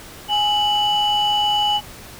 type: tone pair together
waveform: sine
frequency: 832 / 2965 Hz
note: G#5 / F#7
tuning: +3 / +3 cents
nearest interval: octave + minor seventh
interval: 2200 cents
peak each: -17 dBFS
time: 0.28-1.81 s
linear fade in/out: 50 ms
effects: tanh soft clip ceiling -11 dBFS + pink hiss -39 dBFS RMS until 2.19 s